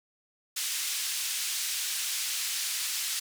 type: band-pass noise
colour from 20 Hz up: white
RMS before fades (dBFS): -32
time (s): 0.56-3.2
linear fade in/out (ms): 10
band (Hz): 2300 to 9200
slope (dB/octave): 12
effects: none